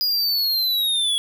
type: linear sweep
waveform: square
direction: down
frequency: 4927 to 3338 Hz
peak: -19 dBFS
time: 0.01-1.18 s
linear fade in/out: 0 ms
effects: 9-bit